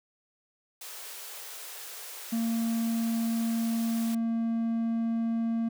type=high-pass noise; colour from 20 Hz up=white; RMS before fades=-42 dBFS; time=0.81-4.15 s; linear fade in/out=5 ms; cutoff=380 Hz; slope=48 dB/octave
type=tone; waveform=triangle; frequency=228.7 Hz; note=A#3; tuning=33 cents flat; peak=-24 dBFS; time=2.32-5.69 s; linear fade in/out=10 ms
effects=none